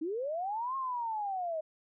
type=linear two-way sweep; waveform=sine; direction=up then down; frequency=296.3 to 1083 to 615 Hz; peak=-32 dBFS; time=0.01-1.61 s; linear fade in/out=10 ms; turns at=0.76 s; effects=none